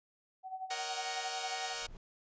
sine tone with tremolo, 755 Hz, F#5, 35 cents sharp, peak -36 dBFS, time 0.43-1.75 s, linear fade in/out 50 ms, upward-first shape sine, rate 11 Hz, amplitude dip 75%
5% pulse chord, D# minor seventh, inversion second, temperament equal, 466.2 / 554.4 / 622.3 / 740 Hz, A#4 / C#5 / D#5 / F#5, 0 / 0 / 0 / 0 cents, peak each -31 / -35 / -33 / -30 dBFS, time 0.7-1.87 s, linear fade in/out 10 ms
brown noise with exponential growth, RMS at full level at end -45 dBFS, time 1.58-1.97 s, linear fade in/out 1 ms, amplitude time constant 83 ms
effects resampled to 16000 Hz

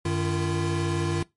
square tone cluster, 94.4 / 152.9 / 341.9 Hz, F#2 / D#3 / F4, +35 / -30 / -37 cents, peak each -29 dBFS, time 0.05-1.23 s, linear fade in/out 5 ms, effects noise-tail reverb RT60 0.2 s tail -22 dB re dry + MP3 48 kbps

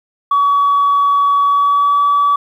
sine tone with pitch glide, 1133 to 1146.2 Hz, C#6 to D6, +37 to -42 cents, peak -8 dBFS, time 0.31-2.36 s, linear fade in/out 5 ms, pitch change +21 cents, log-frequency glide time 1.44-2.01 s, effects tanh soft clip ceiling -6 dBFS + 8-bit

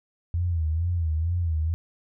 sine tone with vibrato, 83 Hz, E2, 12 cents sharp, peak -22 dBFS, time 0.34-1.74 s, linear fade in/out 0 ms, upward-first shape sine, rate 2.2 Hz, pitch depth 110 cents each way, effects none

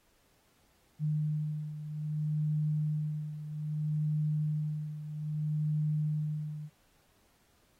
sine beating tone pair, 151.9 / 152.52 Hz, D#3 / D#3, -41 / -34 cents, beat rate 0.62 Hz, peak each -31 / -36 dBFS, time 0.99-6.7 s, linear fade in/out 50 ms, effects pink hiss -69 dBFS RMS until 7.79 s + AAC 48 kbps

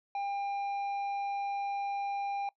sine tone with tanh clipping, 800 Hz, G5, 35 cents sharp, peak -33 dBFS, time 0.15-2.49 s, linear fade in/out 2 ms, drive 7 dB, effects noise-tail reverb RT60 0.1 s tail -22 dB re dry

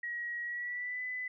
sine tone with pitch glide, 1904 to 2003 Hz, A#6 to B6, +36 to +24 cents, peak -35 dBFS, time 0.03-1.28 s, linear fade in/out 5 ms, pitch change +88 cents, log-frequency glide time 0.43-1.02 s, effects none

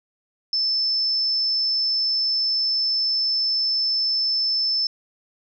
sine tone, 5274 Hz, E8, in tune, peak -19 dBFS, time 0.53-4.87 s, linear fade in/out 2 ms, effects none

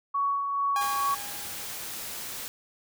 sine tone with tremolo, 1120 Hz, C#6, 18 cents sharp, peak -23 dBFS, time 0.14-1.15 s, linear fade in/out 10 ms, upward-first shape sine, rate 2.3 Hz, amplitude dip 40%
sawtooth tone with exponential decay, 815 Hz, G#5, 33 cents flat, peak -24 dBFS, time 0.76-2.05 s, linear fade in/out 1 ms, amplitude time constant 280 ms
white noise, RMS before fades -37 dBFS, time 0.81-2.48 s, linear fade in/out 0 ms
effects none

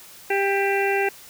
harmonic tone with a mistuned harmonic, 395.8 Hz, G4, 17 cents sharp, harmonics 1 / 2 / 4 / 5 / 6 / 7, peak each -22 / -25 / -28 / -29 / -30 / -30 dBFS, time 0.3-1.09 s, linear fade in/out 5 ms, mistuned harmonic 7, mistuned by -35 cents, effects white hiss -45 dBFS RMS until 1.29 s

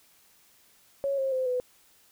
sine tone with pitch steps, 554 / 535.4 / 517.5 / 500.2 Hz, C#5 / C5 / C5 / B4, -1 / +40 / -19 / +22 cents, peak -25 dBFS, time 1.04-1.6 s, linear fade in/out 0 ms, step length 140 ms, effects white hiss -61 dBFS RMS until 2.11 s

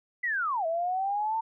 sine linear two-way sweep, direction down then up, 2020 to 642 to 910 Hz, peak -26 dBFS, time 0.23-1.41 s, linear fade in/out 10 ms, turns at 0.66 s, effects none

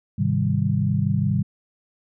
sine chord, Ab major seventh, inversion none, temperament equal, 103.83 / 130.81 / 155.56 / 196 Hz, Ab2 / C3 / Eb3 / G3, 0 / 0 / 0 / 0 cents, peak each -24 dBFS, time 0.18-1.43 s, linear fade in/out 10 ms, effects none

